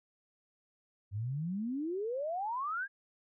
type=exponential sweep; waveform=sine; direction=up; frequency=95.7 to 1667 Hz; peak=-33 dBFS; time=1.11-2.88 s; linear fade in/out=50 ms; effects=none